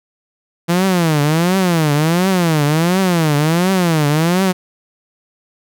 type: tone with vibrato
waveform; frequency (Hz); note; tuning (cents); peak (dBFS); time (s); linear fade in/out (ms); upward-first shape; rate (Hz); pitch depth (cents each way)
sawtooth; 166.7; E3; +20; -8; 0.68-4.53; 20; triangle; 1.4; 270
effects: none